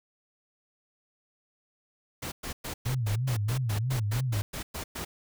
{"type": "noise bursts", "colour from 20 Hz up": "pink", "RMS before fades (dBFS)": -36, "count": 14, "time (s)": [2.22, 5.05], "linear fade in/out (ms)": 10, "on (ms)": 100, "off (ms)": 110}
{"type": "tone with vibrato", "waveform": "sine", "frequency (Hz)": 116.2, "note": "A#2", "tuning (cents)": -5, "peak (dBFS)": -26, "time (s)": [2.86, 4.42], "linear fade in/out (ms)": 0, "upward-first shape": "sine", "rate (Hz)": 3.1, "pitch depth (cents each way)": 220}
{"effects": []}